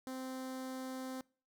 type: tone with notch filter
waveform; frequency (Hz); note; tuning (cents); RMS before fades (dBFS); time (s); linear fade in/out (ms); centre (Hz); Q
sawtooth; 260; C4; -11; -43; 0.07-1.21; 0; 2600; 1.6
effects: noise-tail reverb RT60 0.4 s tail -24 dB re dry